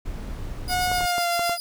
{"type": "noise", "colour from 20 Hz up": "brown", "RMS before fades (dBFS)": -32, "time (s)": [0.05, 1.06], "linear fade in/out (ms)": 10}
{"type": "tone with tremolo", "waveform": "sawtooth", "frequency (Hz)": 4925, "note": "D#8", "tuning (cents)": -19, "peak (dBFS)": -26, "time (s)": [0.68, 1.6], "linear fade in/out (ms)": 0, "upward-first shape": "sine", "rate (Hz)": 7.9, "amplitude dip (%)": 100}
{"type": "tone with pitch glide", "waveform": "sawtooth", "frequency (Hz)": [726, 691.2], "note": ["F#5", "F5"], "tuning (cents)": [-33, -18], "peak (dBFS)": -18, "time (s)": [0.68, 1.58], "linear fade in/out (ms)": 50, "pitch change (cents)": -85, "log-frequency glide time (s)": [0.91, 1.28]}
{"type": "clicks", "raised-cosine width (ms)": 1, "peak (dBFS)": -18, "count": 5, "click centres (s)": [0.916, 1.008, 1.182, 1.394, 1.495]}
{"effects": []}